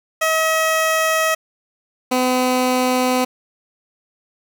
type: tone pair in turn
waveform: 15% pulse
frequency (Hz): 639 / 253.6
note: D#5 / B3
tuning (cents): +46 / +46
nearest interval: octave + major third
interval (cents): 1600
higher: first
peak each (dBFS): -9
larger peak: neither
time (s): 0.21-1.35 / 2.11-3.25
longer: neither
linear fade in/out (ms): 10
effects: none